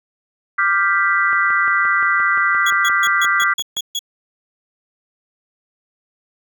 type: chord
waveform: sine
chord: G dominant seventh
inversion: second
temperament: equal with one note detuned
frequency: 1182.1 / 1396.9 / 1568 / 1975.5 Hz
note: D6 / F6 / G6 / B6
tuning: +11 / 0 / 0 / 0 cents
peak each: -19 dBFS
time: 0.58-3.54 s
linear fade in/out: 10 ms
type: click train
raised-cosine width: 0.5 ms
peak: -19 dBFS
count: 15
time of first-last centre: 1.33-3.769 s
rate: 5.74 Hz
type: tone bursts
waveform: 30% pulse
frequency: 3352 Hz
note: G#7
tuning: 15 cents sharp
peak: -17 dBFS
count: 8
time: 2.66-3.992 s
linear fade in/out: 5 ms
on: 44 ms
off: 140 ms
effects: none